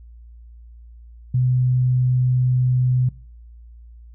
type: tone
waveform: sine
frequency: 126.4 Hz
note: B2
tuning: 41 cents sharp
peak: -15 dBFS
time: 1.34-3.09 s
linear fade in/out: 5 ms
effects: noise-tail reverb RT60 0.4 s tail -20 dB re dry + added 58 Hz sine -40 dBFS peak until 4.14 s